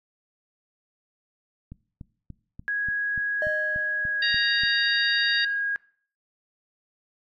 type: click train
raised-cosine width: 5 ms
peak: -27 dBFS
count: 11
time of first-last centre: 1.72-4.635 s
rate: 3.43 Hz
type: tone with pitch glide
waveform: sine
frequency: 1658 to 1638 Hz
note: G#6 to G#6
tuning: -3 to -24 cents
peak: -24 dBFS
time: 2.68-5.76 s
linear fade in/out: 0 ms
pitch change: -21 cents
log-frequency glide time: 4.01-4.75 s
type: tone with exponential decay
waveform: triangle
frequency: 615 Hz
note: D#5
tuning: 20 cents flat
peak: -23 dBFS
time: 3.42-4.62 s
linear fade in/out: 1 ms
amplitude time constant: 260 ms
type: harmonic tone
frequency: 937 Hz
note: A#5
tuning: 9 cents sharp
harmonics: 2 / 3 / 4 / 5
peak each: -28 / -30 / -27 / -29 dBFS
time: 4.22-5.45 s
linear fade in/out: 5 ms
effects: noise-tail reverb RT60 0.5 s tail -21 dB re dry